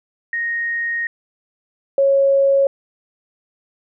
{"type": "tone pair in turn", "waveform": "sine", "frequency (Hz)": [1864.7, 550.1], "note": ["A#6", "C#5"], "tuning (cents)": [0, -13], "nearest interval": "octave + major sixth", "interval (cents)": 2113, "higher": "first", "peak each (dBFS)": [-19, -11], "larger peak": "second", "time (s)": [[0.33, 1.07], [1.98, 2.67]], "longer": "first", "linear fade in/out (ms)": 2, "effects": []}